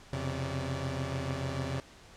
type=tone cluster; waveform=sawtooth; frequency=86.2 / 127.8 / 134.6 / 577 Hz; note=F2 / C3 / C3 / D5; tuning=-22 / -40 / +49 / -31 cents; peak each=-35 / -35 / -31 / -39 dBFS; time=0.13-1.8 s; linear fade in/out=0 ms; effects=pink hiss -54 dBFS RMS until 2.16 s + low-pass 7000 Hz 12 dB/octave